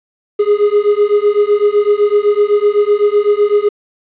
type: beating tone pair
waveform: triangle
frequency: 410 / 417.9 Hz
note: G#4 / G#4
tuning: -22 / +11 cents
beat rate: 7.9 Hz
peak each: -10 dBFS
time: 0.39-3.69 s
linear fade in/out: 10 ms
effects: resampled to 8000 Hz + 7-bit